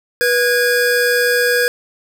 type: tone pair together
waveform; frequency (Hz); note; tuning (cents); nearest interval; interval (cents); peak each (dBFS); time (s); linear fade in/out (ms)
square; 487.6 / 1642.2; B4 / G#6; -22 / -20; octave + major sixth; 2102; -16; 0.21-1.68; 0
effects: none